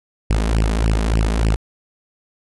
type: tone with flanger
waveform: sawtooth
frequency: 54.4 Hz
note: A1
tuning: 19 cents flat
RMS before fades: -17 dBFS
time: 0.3-1.56 s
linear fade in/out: 5 ms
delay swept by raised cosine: 0.35 to 4.95 ms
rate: 3.4 Hz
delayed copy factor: +0.9
effects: resampled to 24000 Hz